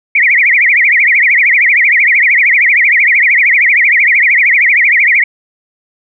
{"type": "tone with vibrato", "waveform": "sine", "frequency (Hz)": 2119, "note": "C7", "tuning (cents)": 21, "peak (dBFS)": -5, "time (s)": [0.15, 5.24], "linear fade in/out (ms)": 5, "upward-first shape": "triangle", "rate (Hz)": 13, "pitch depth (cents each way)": 260, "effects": []}